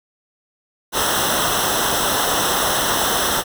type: noise with comb filter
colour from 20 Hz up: pink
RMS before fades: -19 dBFS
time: 0.92-3.44 s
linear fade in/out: 50 ms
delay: 0.43 ms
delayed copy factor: -0.85
effects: none

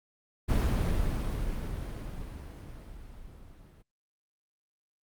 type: noise with level ramp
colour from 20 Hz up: brown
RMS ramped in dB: -24 to -53 dBFS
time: 0.48-3.83 s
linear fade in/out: 20 ms
effects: Opus 32 kbps

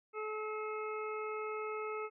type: harmonic tone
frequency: 430.2 Hz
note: A4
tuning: 39 cents flat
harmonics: 1 / 2 / 3 / 5 / 6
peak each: -39 / -49 / -42 / -49 / -51 dBFS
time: 0.13-2.1 s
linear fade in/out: 50 ms
effects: none

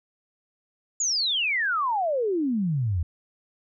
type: exponential sweep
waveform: sine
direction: down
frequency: 7040 to 78.7 Hz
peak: -22 dBFS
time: 1-3.03 s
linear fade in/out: 5 ms
effects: none

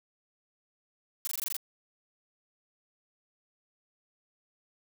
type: noise bursts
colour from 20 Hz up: blue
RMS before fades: -33 dBFS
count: 8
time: 1.25-1.566 s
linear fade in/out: 0 ms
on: 22 ms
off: 20 ms
effects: none

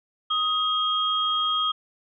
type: tone pair together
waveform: sine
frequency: 1254 / 3247 Hz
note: D#6 / G#7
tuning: +13 / -40 cents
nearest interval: octave + major third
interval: 1647 cents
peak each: -24 dBFS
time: 0.3-1.72 s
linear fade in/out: 10 ms
effects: none

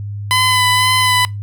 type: tone with vibrato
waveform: 15% pulse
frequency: 1008 Hz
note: B5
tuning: 35 cents sharp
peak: -5 dBFS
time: 0.31-1.25 s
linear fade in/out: 0 ms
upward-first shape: sine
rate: 2 Hz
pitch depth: 19 cents each way
effects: noise-tail reverb RT60 0.2 s tail -22 dB re dry + added 102 Hz sine -22 dBFS peak until 1.42 s

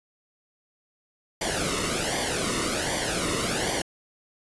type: noise with flanger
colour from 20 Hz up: pink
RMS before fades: -27 dBFS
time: 1.41-3.82 s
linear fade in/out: 5 ms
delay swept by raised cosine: 0.75 to 1.26 ms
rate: 1.3 Hz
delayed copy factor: -0.7
effects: resampled to 24000 Hz

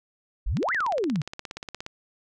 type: exponential two-way sweep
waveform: sine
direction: up then down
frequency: 34.35 to 2120 to 133.6 Hz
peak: -23 dBFS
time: 0.46-1.22 s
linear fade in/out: 10 ms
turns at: 0.73 s
type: click train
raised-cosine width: 0.2 ms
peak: -18 dBFS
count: 23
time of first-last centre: 0.57-1.864 s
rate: 17 Hz
effects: none

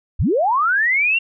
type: linear sweep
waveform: sine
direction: up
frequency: 32.3 to 2794 Hz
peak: -14 dBFS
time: 0.19-1.19 s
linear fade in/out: 10 ms
effects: none

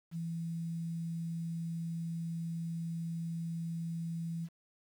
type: tone with quantisation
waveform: sine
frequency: 166.4 Hz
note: E3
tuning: 17 cents sharp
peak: -35 dBFS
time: 0.11-4.49 s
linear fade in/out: 50 ms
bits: 10
effects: none

